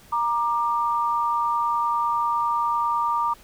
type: tone pair together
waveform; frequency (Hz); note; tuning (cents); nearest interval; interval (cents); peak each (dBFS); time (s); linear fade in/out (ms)
sine; 939 / 1188.9; A#5 / D6; +12 / +21; major third; 409; -23; 0.12-3.34; 10
effects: pink hiss -51 dBFS RMS until 3.43 s